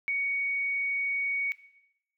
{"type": "tone", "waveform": "sine", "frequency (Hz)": 2237, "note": "C#7", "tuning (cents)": 15, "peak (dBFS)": -26, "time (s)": [0.08, 1.52], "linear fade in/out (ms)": 0, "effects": ["noise-tail reverb RT60 0.8 s tail -17 dB re dry"]}